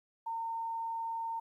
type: tone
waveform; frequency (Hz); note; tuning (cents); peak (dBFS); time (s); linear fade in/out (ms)
sine; 912; A#5; -38; -34; 0.26-1.4; 10
effects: 12-bit